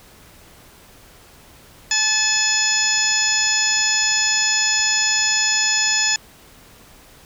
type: harmonic tone with a mistuned harmonic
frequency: 860 Hz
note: A5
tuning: 40 cents flat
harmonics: 1 / 2 / 3 / 4 / 5 / 6 / 7 / 8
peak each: -31 / -24 / -25 / -26 / -32 / -21 / -31 / -20 dBFS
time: 1.91-6.16 s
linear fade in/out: 2 ms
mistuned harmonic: 2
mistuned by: +16 cents
effects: pink hiss -47 dBFS RMS until 7.25 s